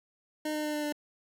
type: tone with pitch steps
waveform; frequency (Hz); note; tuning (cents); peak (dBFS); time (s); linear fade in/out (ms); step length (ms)
25% pulse; 306 / 303.5 / 301.1 / 298.7 / 296.3; D#4 / D#4 / D4 / D4 / D4; -29 / -43 / +43 / +29 / +15; -27; 0.45-0.925; 5; 95
effects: none

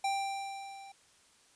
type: tone with level ramp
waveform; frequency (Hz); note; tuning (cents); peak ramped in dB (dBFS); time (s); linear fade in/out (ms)
square; 787; G5; +7; -29 to -49; 0.04-0.92; 5
effects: white hiss -64 dBFS RMS until 1.55 s + resampled to 22050 Hz

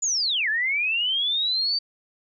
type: linear two-way sweep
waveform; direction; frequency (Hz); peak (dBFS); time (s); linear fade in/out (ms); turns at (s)
sine; down then up; 7040 to 1682 to 4632; -21; 0.02-1.79; 10; 0.49
effects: none

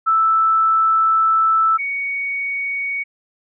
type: tone pair in turn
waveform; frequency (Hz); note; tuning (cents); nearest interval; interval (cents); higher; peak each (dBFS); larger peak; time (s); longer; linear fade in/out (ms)
sine; 1318.5 / 2236; E6 / C#7; 0 / +14; major sixth; 914; second; -12 / -20; first; 0.06-1.78 / 1.78-3.04; first; 20
effects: none

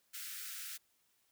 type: high-pass noise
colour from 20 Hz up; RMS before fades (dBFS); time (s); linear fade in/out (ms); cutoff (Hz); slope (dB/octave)
white; -45; 0.13-0.78; 20; 1300; 96
effects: white hiss -75 dBFS RMS until 1.31 s

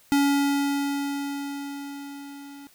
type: tone with level ramp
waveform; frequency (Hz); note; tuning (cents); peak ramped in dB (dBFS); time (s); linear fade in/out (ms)
square; 281.8; C#4; +29; -18 to -42; 0.12-2.67; 0
effects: white hiss -57 dBFS RMS until 2.74 s

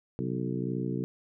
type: harmonic tone with a mistuned harmonic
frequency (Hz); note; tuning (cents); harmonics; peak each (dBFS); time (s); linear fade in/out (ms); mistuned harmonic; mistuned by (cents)
62.4; B1; +19; 2 / 3 / 4 / 5 / 6 / 7; -34 / -35 / -36 / -37 / -38 / -40; 0.19-1.04; 0; 2; +120
effects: none

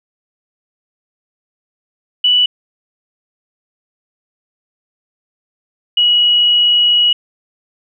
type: tone pair in turn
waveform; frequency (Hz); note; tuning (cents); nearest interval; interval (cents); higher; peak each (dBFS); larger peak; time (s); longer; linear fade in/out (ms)
sine; 2960 / 2914; F#7 / F#7; 0 / -27; unison; 27; first; -8; neither; 2.24-2.46 / 5.97-7.13; second; 5
effects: none

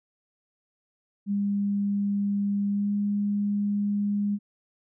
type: tone with pitch glide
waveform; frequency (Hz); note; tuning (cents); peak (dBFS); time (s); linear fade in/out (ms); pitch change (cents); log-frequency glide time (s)
sine; 201.7 to 204.2; G3 to G#3; +50 to -29; -23; 1.26-4.39; 50; +21; 2.69-2.92
effects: none

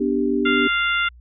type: chord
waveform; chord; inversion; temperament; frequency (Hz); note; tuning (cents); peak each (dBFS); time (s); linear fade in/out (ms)
sine; G major; first; equal; 246.9 / 293.7 / 392; B3 / D4 / G4; 0 / 0 / 0; -22; 0-0.68; 10
type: harmonic tone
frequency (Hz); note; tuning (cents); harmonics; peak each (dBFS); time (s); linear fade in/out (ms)
696; F5; -6; 2 / 3 / 4 / 5; -20 / -24 / -26 / -28; 0.45-1.09; 10
effects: added 60 Hz sine -43 dBFS peak until 1.2 s

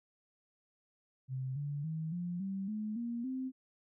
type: tone with pitch steps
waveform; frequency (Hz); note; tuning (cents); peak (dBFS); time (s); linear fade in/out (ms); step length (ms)
sine; 130.81 / 144.31 / 159.2 / 175.62 / 193.74 / 213.7 / 235.8 / 260.1; C3 / D3 / D#3 / F3 / G3 / G#3 / A#3 / C4; 0 / -30 / +40 / +10 / -20 / +50 / +20 / -10; -35; 1.28-3.52; 50; 280
effects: none

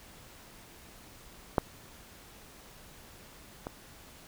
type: clicks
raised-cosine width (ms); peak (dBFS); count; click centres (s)
1; -9 / -22; 2; 1.582 / 3.669
effects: pink hiss -53 dBFS RMS until 4.27 s

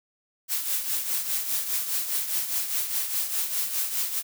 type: noise with tremolo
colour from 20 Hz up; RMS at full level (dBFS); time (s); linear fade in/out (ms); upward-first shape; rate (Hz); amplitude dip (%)
blue; -25; 0.48-4.23; 50; triangle; 4.9; 65
effects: none

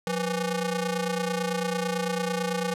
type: ring-modulated tone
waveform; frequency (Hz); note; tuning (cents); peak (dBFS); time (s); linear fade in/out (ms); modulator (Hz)
sawtooth; 333; E4; +18; -19; 0.07-2.74; 2; 152
effects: low-pass 11000 Hz 12 dB/octave

